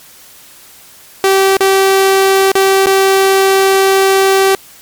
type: tone with dropouts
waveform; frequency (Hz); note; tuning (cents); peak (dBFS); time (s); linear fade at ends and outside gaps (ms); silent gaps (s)
sawtooth; 386.8; G4; -23; -3; 1.24-4.55; 1; 1.569-1.606 / 2.517-2.553 / 2.86-2.868
effects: white hiss -39 dBFS RMS until 4.81 s + MP3 96 kbps